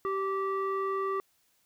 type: tone with low-pass filter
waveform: square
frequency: 388.5 Hz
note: G4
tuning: 16 cents flat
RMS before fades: -31 dBFS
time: 0.05-1.2 s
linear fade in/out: 0 ms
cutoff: 1400 Hz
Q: 5.7
effects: white hiss -70 dBFS RMS until 1.65 s